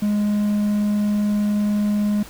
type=tone; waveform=triangle; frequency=207.7 Hz; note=G#3; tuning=in tune; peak=-15 dBFS; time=0.02-2.23 s; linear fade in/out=5 ms; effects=pink hiss -41 dBFS RMS until 2.29 s